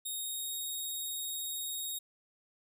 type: tone with pitch glide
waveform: 5% pulse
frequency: 3729 to 3753 Hz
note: A#7 to A#7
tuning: 0 to +11 cents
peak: -29 dBFS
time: 0.05-1.99 s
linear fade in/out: 10 ms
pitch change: +11 cents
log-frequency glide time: 0.22-0.6 s
effects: none